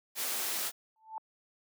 white noise, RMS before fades -34 dBFS, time 0.15-0.72 s, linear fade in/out 50 ms
sine tone with exponential growth, 880 Hz, A5, in tune, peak -33 dBFS, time 0.96-1.18 s, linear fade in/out 1 ms, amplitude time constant 46 ms
effects high-pass 300 Hz 12 dB/octave

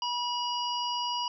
harmonic tone with a mistuned harmonic, 970 Hz, B5, 31 cents flat, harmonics 1 / 3 / 5 / 6, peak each -31 / -34 / -37 / -42 dBFS, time 0.02-1.28 s, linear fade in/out 2 ms, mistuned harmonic 6, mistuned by -72 cents, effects none

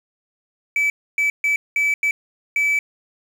sine tone bursts at uneven times, 2303 Hz, D7, 34 cents flat, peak -13 dBFS, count 6, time 0.76-0.9 / 1.18-1.3 / 1.44-1.56 / 1.76-1.94 / 2.03-2.11 / 2.56-2.79 s, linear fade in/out 2 ms, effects tanh soft clip ceiling -15 dBFS + 7-bit

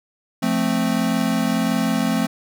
square chord, F major, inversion none, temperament equal, 174.61 / 220 / 261.6 Hz, F3 / A3 / C4, 0 / 0 / 0 cents, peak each -25 / -22 / -23 dBFS, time 0.42-2.27 s, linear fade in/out 10 ms, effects none

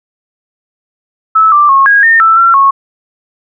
sine tone with pitch steps, 1305 / 1177 / 1089 / 1640 / 1822 / 1325 / 1359 / 1098 Hz, E6 / D6 / C#6 / G#6 / A#6 / E6 / F6 / C#6, -18 / +3 / -31 / -22 / -40 / +9 / -48 / -17 cents, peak -3 dBFS, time 1.35-2.71 s, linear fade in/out 10 ms, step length 170 ms, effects none

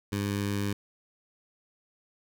15% pulse tone with notch filter, 100.9 Hz, G#2, 49 cents flat, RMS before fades -30 dBFS, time 0.12-0.73 s, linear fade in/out 5 ms, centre 730 Hz, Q 1.1, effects none

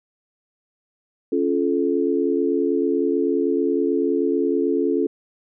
sine chord, Db augmented, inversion none, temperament just, 277.2 / 346.5 / 433.1 Hz, Db4 / F4 / A4, 0 / -14 / -27 cents, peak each -22 dBFS, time 1.32-5.07 s, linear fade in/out 5 ms, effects none

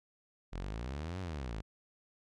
sawtooth exponential two-way sweep, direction up then down, 41.2 to 96.1 to 48.47 Hz, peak -34 dBFS, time 0.52-1.62 s, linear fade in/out 20 ms, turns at 1.2 s, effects low-pass 6000 Hz 12 dB/octave

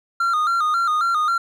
triangle tone with vibrato, 1300 Hz, E6, 24 cents flat, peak -15 dBFS, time 0.2-1.38 s, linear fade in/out 5 ms, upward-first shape square, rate 3.7 Hz, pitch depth 93 cents each way, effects none

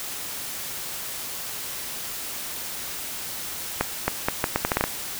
accelerating click train, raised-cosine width 0.5 ms, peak -5 dBFS, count 10, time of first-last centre 3.81-4.84 s, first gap 270 ms, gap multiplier 0.76, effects white hiss -33 dBFS RMS until 5.19 s

